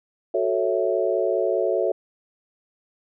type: chord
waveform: sine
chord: F# minor seventh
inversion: none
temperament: equal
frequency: 370 / 440 / 554.4 / 659.3 Hz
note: F#4 / A4 / C#5 / E5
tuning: 0 / 0 / 0 / 0 cents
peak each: -25 dBFS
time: 0.34-1.92 s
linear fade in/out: 5 ms
effects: none